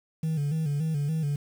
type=tone with vibrato; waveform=sine; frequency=151.7 Hz; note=D#3; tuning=44 cents flat; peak=-22 dBFS; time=0.23-1.36 s; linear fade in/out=5 ms; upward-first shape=square; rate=3.5 Hz; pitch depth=88 cents each way; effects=tanh soft clip ceiling -24 dBFS + 8-bit